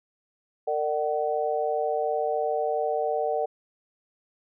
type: tone cluster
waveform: sine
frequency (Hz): 456.1 / 599 / 755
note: A#4 / D5 / F#5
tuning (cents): -38 / +34 / +35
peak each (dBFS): -28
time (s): 0.67-3.46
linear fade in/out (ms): 10
effects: none